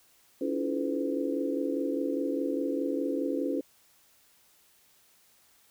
sine tone cluster, 279.7 / 324.6 / 349.5 / 434.8 / 507 Hz, C#4 / E4 / F4 / A4 / B4, +16 / -27 / +1 / -21 / +45 cents, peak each -31 / -35 / -36 / -36 / -34 dBFS, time 0.41-3.61 s, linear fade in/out 5 ms, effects white hiss -63 dBFS RMS until 5.7 s

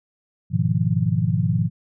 sine chord, F half-diminished seventh, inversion first, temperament equal with one note detuned, 104.67 / 123.47 / 155.56 / 174.61 Hz, Ab2 / Cb3 / Eb3 / F3, +14 / 0 / 0 / 0 cents, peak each -23 dBFS, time 0.5-1.7 s, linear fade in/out 50 ms, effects none

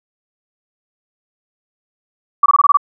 sine tone bursts, 1149 Hz, D6, 38 cents flat, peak -6 dBFS, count 7, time 2.43-2.772 s, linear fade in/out 5 ms, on 30 ms, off 22 ms, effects none

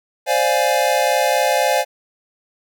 square chord, D half-diminished seventh, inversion third, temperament equal, 523.3 / 587.3 / 698.5 / 830.6 Hz, C5 / D5 / F5 / Ab5, 0 / 0 / 0 / 0 cents, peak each -21 dBFS, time 0.26-1.85 s, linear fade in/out 50 ms, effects none

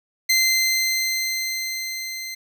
20% pulse tone with level ramp, 2072 Hz, C7, 17 cents flat, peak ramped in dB -10 to -25 dBFS, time 0.29-2.35 s, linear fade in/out 10 ms, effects none

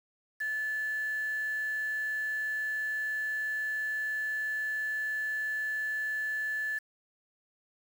sine tone with quantisation, 1737 Hz, A6, 23 cents flat, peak -30 dBFS, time 0.4-6.79 s, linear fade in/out 10 ms, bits 8, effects none

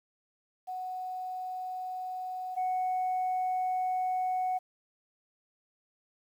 sine tone pair in turn, 740 / 740 Hz, F#5 / F#5, 0 / 0 cents, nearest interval unison, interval 0 cents, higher neither, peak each -34 / -26 dBFS, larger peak second, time 0.67-2.56 / 2.56-4.59 s, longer second, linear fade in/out 20 ms, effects tanh soft clip ceiling -25 dBFS + 10-bit

